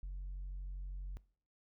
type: tone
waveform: sine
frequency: 46.25 Hz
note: F#1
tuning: in tune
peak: -38 dBFS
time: 0.03-1.17 s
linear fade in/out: 0 ms
effects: noise-tail reverb RT60 0.5 s tail -23 dB re dry + tanh soft clip ceiling -39 dBFS